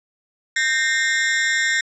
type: tone with amplitude modulation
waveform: 40% pulse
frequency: 1838 Hz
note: A#6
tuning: 25 cents flat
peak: -12 dBFS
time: 0.56-1.81 s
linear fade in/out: 5 ms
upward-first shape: sine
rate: 269 Hz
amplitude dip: 100%
effects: resampled to 22050 Hz + 8-bit